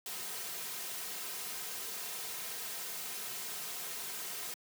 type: noise with comb filter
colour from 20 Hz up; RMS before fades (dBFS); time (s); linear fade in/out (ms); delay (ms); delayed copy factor
white; -41; 0.06-4.54; 2; 3.5; -0.55
effects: high-pass 200 Hz 12 dB/octave